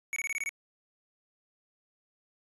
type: tone bursts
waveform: square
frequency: 2233 Hz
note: C#7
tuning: 12 cents sharp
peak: -31 dBFS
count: 7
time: 0.13-0.492 s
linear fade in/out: 0 ms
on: 32 ms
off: 23 ms
effects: resampled to 24000 Hz